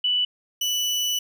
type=tone pair in turn; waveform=sine / 30% pulse; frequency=2969 / 2969 Hz; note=F#7 / F#7; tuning=+5 / +5 cents; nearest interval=unison; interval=0 cents; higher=neither; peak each=-19 dBFS; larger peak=neither; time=0.04-0.25 / 0.61-1.19 s; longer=second; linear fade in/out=5 ms; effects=none